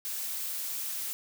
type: noise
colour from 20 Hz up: blue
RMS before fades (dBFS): -35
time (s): 0.05-1.13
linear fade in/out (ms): 0
effects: none